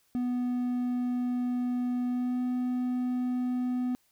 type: tone with pitch glide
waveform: triangle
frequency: 246.9 to 249.6 Hz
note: B3 to B3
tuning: 0 to +19 cents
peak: -25 dBFS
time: 0.15-3.95 s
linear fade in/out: 0 ms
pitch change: +19 cents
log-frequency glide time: 2.08-2.4 s
effects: white hiss -69 dBFS RMS until 4.11 s